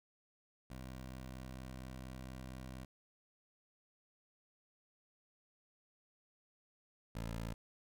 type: tone pair in turn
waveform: 15% pulse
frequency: 64.3 / 56.52 Hz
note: C2 / A1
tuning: -30 / +47 cents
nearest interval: major second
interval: 223 cents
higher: first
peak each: -40 / -34 dBFS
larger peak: second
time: 0.7-2.85 / 7.15-7.54 s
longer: first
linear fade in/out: 5 ms
effects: none